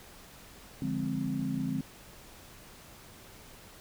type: chord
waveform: sine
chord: D half-diminished seventh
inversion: none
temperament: equal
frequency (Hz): 146.83 / 174.61 / 207.7 / 261.6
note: D3 / F3 / Ab3 / C4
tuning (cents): 0 / 0 / 0 / 0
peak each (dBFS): -36 / -37 / -36 / -33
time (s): 0.82-1.81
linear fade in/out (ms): 2
effects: pink hiss -52 dBFS RMS until 3.8 s